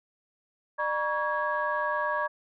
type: tone cluster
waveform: sine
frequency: 601 / 954 / 1124 / 1652 Hz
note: D5 / A#5 / C#6 / G#6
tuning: +40 / +40 / +24 / -10 cents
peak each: -31 dBFS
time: 0.78-2.28 s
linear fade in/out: 20 ms
effects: tanh soft clip ceiling -16 dBFS